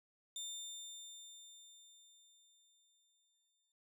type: tone with exponential decay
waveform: 25% pulse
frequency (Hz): 3600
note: A7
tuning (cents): +39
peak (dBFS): -38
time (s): 0.36-3.72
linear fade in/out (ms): 2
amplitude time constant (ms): 730
effects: none